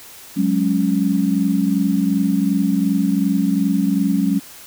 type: chord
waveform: sine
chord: F# suspended second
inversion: none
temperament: equal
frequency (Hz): 185 / 207.7 / 277.2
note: F#3 / G#3 / C#4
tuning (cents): 0 / 0 / 0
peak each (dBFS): -19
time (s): 0.36-4.4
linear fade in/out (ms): 20
effects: white hiss -40 dBFS RMS until 4.66 s